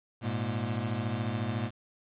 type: beating tone pair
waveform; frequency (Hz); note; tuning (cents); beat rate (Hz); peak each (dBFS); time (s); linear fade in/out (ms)
25% pulse; 105.2 / 119.2; G#2 / A#2; +23 / +39; 14; -29 / -29; 0.21-1.71; 50
effects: resampled to 8000 Hz + 9-bit